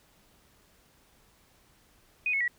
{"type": "tone with pitch steps", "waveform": "sine", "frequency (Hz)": [2489, 2192, 1930.4], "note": ["D#7", "C#7", "B6"], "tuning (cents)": [0, -20, -40], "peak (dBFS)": -25, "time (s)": [2.26, 2.479], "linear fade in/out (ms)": 2, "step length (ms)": 73, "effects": ["pink hiss -63 dBFS RMS until 2.58 s"]}